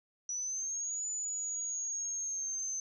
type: exponential two-way sweep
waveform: sine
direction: up then down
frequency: 5860 to 6990 to 6200 Hz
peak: -34 dBFS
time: 0.29-2.8 s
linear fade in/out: 2 ms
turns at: 1.08 s
effects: none